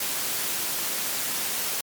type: high-pass noise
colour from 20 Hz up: white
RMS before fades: -28 dBFS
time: 0-1.81 s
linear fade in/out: 5 ms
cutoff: 130 Hz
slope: 12 dB/octave
effects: MP3 96 kbps